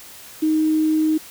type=tone with quantisation; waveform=sine; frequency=312.3 Hz; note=D#4; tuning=7 cents sharp; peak=-15 dBFS; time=0.42-1.18 s; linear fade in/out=10 ms; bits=7; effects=white hiss -41 dBFS RMS until 1.3 s